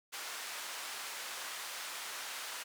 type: band-pass noise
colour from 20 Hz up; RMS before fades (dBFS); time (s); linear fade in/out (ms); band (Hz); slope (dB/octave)
pink; -43; 0.12-2.64; 20; 990 to 12000; 12
effects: none